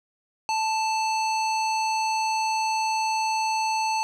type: tone with low-pass filter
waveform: square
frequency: 880 Hz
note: A5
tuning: in tune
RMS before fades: -25 dBFS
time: 0.49-4.03 s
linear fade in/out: 0 ms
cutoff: 6000 Hz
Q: 1.6
effects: none